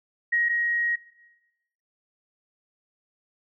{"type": "tone pair in turn", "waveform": "sine", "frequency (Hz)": [1888, 1888], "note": ["A#6", "A#6"], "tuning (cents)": [22, 22], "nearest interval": "unison", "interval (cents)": 0, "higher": "neither", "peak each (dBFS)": [-20, -22], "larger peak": "first", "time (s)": [[0.32, 0.49], [0.49, 0.96]], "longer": "second", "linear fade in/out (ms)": 10, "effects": ["noise-tail reverb RT60 1.0 s tail -18 dB re dry"]}